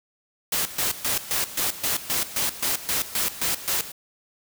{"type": "noise with tremolo", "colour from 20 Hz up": "white", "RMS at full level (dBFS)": -24, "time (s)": [0.52, 3.92], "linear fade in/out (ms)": 5, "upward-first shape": "square", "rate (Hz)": 3.8, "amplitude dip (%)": 80, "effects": []}